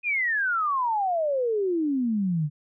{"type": "exponential sweep", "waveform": "sine", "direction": "down", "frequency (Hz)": [2514, 142.8], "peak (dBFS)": -22, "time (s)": [0.03, 2.5], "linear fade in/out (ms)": 50, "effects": []}